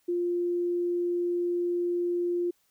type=tone; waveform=sine; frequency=350 Hz; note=F4; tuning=4 cents sharp; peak=-25 dBFS; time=0.08-2.51 s; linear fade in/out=10 ms; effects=white hiss -70 dBFS RMS until 2.7 s